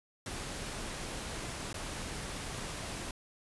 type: noise with dropouts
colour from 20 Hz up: pink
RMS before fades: -40 dBFS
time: 0.26-3.11 s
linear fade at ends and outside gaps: 2 ms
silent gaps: 1.729-1.742 s
effects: resampled to 24000 Hz